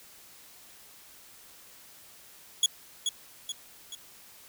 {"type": "tone with echo", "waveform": "25% pulse", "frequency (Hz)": 3359, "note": "G#7", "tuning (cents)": 19, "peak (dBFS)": -16, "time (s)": [2.63, 2.66], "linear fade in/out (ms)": 2, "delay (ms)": 430, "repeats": 3, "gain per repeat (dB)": -6, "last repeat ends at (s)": 3.95, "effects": ["white hiss -53 dBFS RMS until 4.48 s"]}